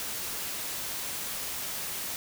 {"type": "noise", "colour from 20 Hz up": "white", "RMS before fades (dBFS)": -35, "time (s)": [0, 2.16], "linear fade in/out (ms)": 0, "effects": []}